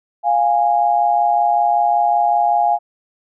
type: tone pair together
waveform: sine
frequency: 700 / 825.3 Hz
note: F5 / G#5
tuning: +4 / -11 cents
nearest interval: minor third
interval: 285 cents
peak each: -15 dBFS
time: 0.23-2.79 s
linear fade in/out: 50 ms
effects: none